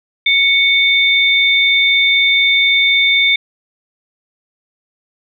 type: tone pair together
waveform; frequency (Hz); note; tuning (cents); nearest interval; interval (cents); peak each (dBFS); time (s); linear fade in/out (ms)
sine; 2224 / 3585; C#7 / A7; +5 / +32; minor sixth; 827; -11 / -13; 0.26-3.36; 5
effects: none